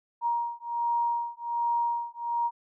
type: beating tone pair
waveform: sine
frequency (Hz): 942 / 943.3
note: A#5 / A#5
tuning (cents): +18 / +20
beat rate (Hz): 1.3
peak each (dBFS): -29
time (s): 0.21-2.51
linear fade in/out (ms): 50
effects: none